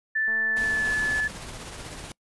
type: tone with pitch glide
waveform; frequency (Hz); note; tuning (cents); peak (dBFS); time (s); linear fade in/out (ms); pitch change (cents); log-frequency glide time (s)
sine; 1760 to 1727.8; A6 to A6; 0 to -32; -22; 0.15-1.28; 10; -32; 0.41-0.92
type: click train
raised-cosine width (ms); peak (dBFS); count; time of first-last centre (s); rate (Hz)
1; -31; 148; 0.28-0.939; 223
type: noise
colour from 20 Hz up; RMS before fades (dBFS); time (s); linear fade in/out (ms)
pink; -37; 0.56-1.21; 10
type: noise with tremolo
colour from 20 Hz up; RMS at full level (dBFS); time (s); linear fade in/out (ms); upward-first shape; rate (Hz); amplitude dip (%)
pink; -37; 0.85-2.12; 2; triangle; 16; 40
effects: noise-tail reverb RT60 0.1 s tail -25 dB re dry + resampled to 24000 Hz